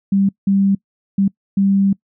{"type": "tone bursts at uneven times", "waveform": "sine", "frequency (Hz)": 196.5, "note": "G3", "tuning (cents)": 4, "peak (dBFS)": -11, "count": 4, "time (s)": [[0.12, 0.29], [0.47, 0.75], [1.18, 1.28], [1.57, 1.93]], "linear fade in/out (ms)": 5, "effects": ["noise-tail reverb RT60 0.1 s tail -24 dB re dry"]}